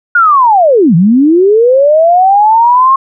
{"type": "linear two-way sweep", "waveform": "sine", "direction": "down then up", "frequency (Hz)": [1455, 155.56, 1087], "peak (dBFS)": -3, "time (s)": [0.15, 2.96], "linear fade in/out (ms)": 5, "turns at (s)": 0.95, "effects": []}